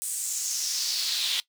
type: noise with high-pass filter sweep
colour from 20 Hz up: brown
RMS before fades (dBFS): -29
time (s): 0.02-1.4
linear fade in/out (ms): 0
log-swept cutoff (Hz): 8900 to 3400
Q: 3.5
effects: noise-tail reverb RT60 0.1 s tail -19 dB re dry